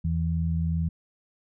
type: tone pair together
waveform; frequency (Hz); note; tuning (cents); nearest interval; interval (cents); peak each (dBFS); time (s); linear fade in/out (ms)
sine; 82.41 / 164.81; E2 / E3; 0 / 0; octave; 1200; -26 / -26; 0.04-0.89; 10
effects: none